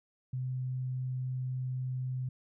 sine tone, 128.3 Hz, C3, 34 cents flat, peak -32 dBFS, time 0.33-2.29 s, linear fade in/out 5 ms, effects none

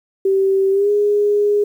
sine tone with pitch glide, 387.3 to 412.7 Hz, G4 to G#4, -21 to -11 cents, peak -12 dBFS, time 0.25-1.64 s, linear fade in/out 5 ms, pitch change +110 cents, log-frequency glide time 0.71-0.9 s, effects 8-bit

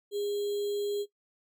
sine tone with sample-and-hold, 409 Hz, G#4, 26 cents flat, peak -29 dBFS, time 0.11-1.06 s, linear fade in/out 50 ms, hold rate 3675 Hz, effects noise-tail reverb RT60 0.1 s tail -17 dB re dry

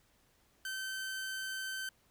sawtooth tone, 1542 Hz, G6, 29 cents flat, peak -34 dBFS, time 0.65-1.89 s, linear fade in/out 2 ms, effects pink hiss -70 dBFS RMS until 2.1 s

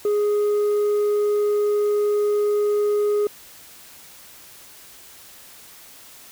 sine tone with tanh clipping, 415.3 Hz, G#4, in tune, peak -18 dBFS, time 0.05-3.27 s, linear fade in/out 2 ms, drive 3 dB, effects white hiss -45 dBFS RMS until 6.31 s

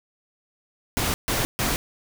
pink noise bursts, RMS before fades -24 dBFS, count 3, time 0.97-1.76 s, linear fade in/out 0 ms, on 170 ms, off 140 ms, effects none

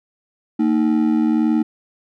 triangle ring-modulated tone, 269.2 Hz, C4, 49 cents sharp, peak -9 dBFS, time 0.59-1.63 s, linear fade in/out 10 ms, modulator 40.7 Hz, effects none

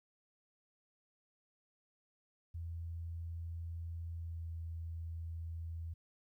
sine tone with pitch glide, 83.7 to 82.69 Hz, E2 to E2, +27 to +6 cents, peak -40 dBFS, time 2.54-5.94 s, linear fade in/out 10 ms, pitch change -21 cents, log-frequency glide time 4.15-4.51 s, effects 13-bit

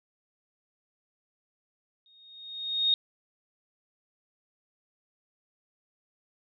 sine tone with exponential growth, 3717 Hz, A#7, 6 cents flat, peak -19 dBFS, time 2.06-2.94 s, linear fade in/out 1 ms, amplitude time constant 190 ms, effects none

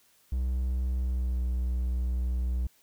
triangle tone with pitch glide, 63.3 to 61.78 Hz, B1 to B1, +43 to +1 cents, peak -24 dBFS, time 0.32-2.67 s, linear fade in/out 5 ms, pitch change -42 cents, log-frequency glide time 0.96-1.41 s, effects white hiss -64 dBFS RMS until 2.82 s

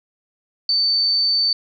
sine tone, 4549 Hz, C#8, 44 cents sharp, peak -15 dBFS, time 0.69-1.53 s, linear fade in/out 2 ms, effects none

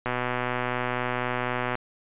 click train, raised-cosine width 0.5 ms, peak -12 dBFS, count 211, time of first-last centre 0.06-1.754 s, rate 124 Hz, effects resampled to 8000 Hz

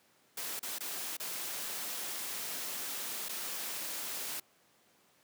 white noise with dropouts, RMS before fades -39 dBFS, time 0.37-4.4 s, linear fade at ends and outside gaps 5 ms, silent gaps 0.594-0.628 / 0.786-0.805 / 1.169-1.199 / 3.286-3.291 s, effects pink hiss -67 dBFS RMS until 5.23 s + high-pass 200 Hz 12 dB/octave

